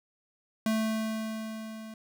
square tone with level ramp, 220 Hz, A3, in tune, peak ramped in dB -25 to -42 dBFS, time 0.66-1.94 s, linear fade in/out 2 ms, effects none

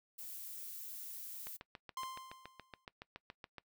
violet noise, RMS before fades -47 dBFS, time 0.18-1.57 s, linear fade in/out 10 ms
click train, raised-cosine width 0.3 ms, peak -31 dBFS, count 16, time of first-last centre 1.47-3.583 s, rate 7.1 Hz
45% pulse tone with exponential decay, 1046 Hz, C6, 1 cent flat, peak -39 dBFS, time 1.97-2.85 s, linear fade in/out 2 ms, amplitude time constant 190 ms
effects noise-tail reverb RT60 0.1 s tail -21 dB re dry

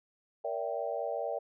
sine chord, E half-diminished seventh, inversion second, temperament equal with one note detuned, 466.2 / 574.6 / 659.3 / 784 Hz, Bb4 / D5 / E5 / G5, 0 / -38 / 0 / 0 cents, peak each -38 / -36 / -37 / -39 dBFS, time 0.44-1.39 s, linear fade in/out 10 ms, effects none

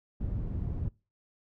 white low-pass noise, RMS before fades -33 dBFS, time 0.2-0.89 s, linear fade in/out 10 ms, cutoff 100 Hz, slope 12 dB/octave, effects noise-tail reverb RT60 0.3 s tail -24 dB re dry

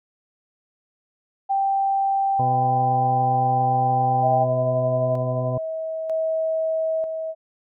sine tone, 784 Hz, G5, in tune, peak -18 dBFS, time 1.49-4.45 s, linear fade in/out 20 ms
harmonic tone, 126.1 Hz, B2, 36 cents sharp, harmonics 1 / 2 / 3 / 4 / 5 / 6 / 8, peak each -24 / -33 / -39 / -32 / -34 / -39 / -36 dBFS, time 2.39-5.58 s, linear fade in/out 5 ms
sine tone with tremolo, 642 Hz, E5, 46 cents flat, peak -20 dBFS, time 4.21-7.35 s, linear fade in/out 50 ms, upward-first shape square, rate 0.53 Hz, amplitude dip 45%
effects none

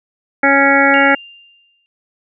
harmonic tone, 277.2 Hz, C#4, in tune, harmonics 1 / 2 / 3 / 5 / 6 / 7 / 8, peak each -16 / -16 / -16 / -16 / -16 / -16 / -16 dBFS, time 0.43-1.15 s, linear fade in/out 5 ms
sine tone with exponential decay, 2793 Hz, F7, 1 cent flat, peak -21 dBFS, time 0.94-1.86 s, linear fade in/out 0 ms, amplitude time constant 200 ms
effects none

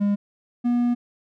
triangle tone pair in turn, 203.1 / 241.5 Hz, G#3 / B3, -38 / -39 cents, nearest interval minor third, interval 299 cents, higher second, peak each -16 dBFS, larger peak neither, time 0-0.16 / 0.64-0.95 s, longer second, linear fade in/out 20 ms, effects none

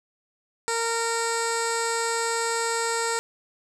15% pulse tone with low-pass filter, 460.6 Hz, A#4, 21 cents flat, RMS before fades -26 dBFS, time 0.68-3.19 s, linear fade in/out 0 ms, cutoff 8000 Hz, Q 3.3, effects none

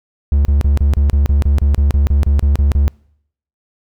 triangle tone bursts, 71.1 Hz, C#2, 45 cents sharp, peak -7 dBFS, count 16, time 0.32-2.88 s, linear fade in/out 0 ms, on 130 ms, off 32 ms, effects noise-tail reverb RT60 0.7 s tail -26 dB re dry

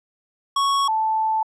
square / sine tone pair in turn, 1108.7 / 877.9 Hz, C#6 / A5, 0 / -4 cents, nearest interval major third, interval 404 cents, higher first, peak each -18 dBFS, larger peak neither, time 0.56-0.88 / 0.88-1.43 s, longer second, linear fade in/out 5 ms, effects low-pass 8000 Hz 12 dB/octave

